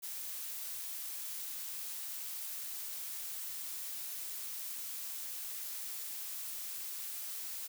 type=noise; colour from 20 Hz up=blue; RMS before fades=-42 dBFS; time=0.02-7.68 s; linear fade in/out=20 ms; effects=none